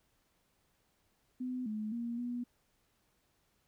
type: tone with pitch steps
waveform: sine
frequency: 252.7 / 214.3 / 235.4 / 242.8 Hz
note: B3 / A3 / A#3 / B3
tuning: +40 / -45 / +17 / -29 cents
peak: -35 dBFS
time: 1.4-2.44 s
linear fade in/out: 10 ms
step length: 260 ms
effects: pink hiss -75 dBFS RMS until 3.67 s